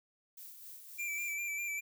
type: noise with tremolo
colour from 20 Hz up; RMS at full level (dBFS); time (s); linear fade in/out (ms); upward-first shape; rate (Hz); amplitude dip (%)
violet; -49; 0.37-1.34; 5; sine; 3.8; 40
type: tone with vibrato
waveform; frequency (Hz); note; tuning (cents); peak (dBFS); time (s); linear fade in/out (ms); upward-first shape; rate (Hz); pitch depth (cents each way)
square; 2349; D7; 0; -36; 0.98-1.81; 20; square; 5; 26
effects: none